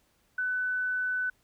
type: tone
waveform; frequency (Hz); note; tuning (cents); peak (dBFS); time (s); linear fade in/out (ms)
sine; 1500; F#6; +23; -27; 0.38-1.3; 5
effects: pink hiss -69 dBFS RMS until 1.43 s